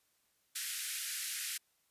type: band-pass noise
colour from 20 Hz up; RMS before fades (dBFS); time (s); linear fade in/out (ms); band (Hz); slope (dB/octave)
white; -40; 0.55-1.58; 10; 1500 to 13000; 48
effects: white hiss -75 dBFS RMS until 1.9 s + resampled to 32000 Hz